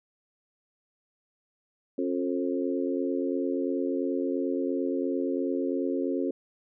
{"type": "harmonic tone with a mistuned harmonic", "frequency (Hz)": 88.8, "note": "F2", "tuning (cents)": 29, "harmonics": [3, 4, 5, 6], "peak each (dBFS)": [-29, -31, -33, -35], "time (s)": [1.98, 6.31], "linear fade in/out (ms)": 5, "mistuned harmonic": 3, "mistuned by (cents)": 38, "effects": []}